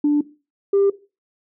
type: tone pair in turn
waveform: sine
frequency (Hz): 293.7 / 397.3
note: D4 / G4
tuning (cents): 0 / +23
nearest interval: perfect fourth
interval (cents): 523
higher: second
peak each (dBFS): -12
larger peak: neither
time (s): 0.04-0.21 / 0.73-0.9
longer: neither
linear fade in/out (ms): 5
effects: noise-tail reverb RT60 0.3 s tail -17 dB re dry + tanh soft clip ceiling -10 dBFS